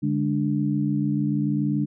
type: tone cluster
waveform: sine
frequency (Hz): 144.9 / 205.5 / 292.5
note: D3 / G#3 / D4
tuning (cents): -23 / -18 / -7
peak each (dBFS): -25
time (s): 0.02-1.86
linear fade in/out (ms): 20
effects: none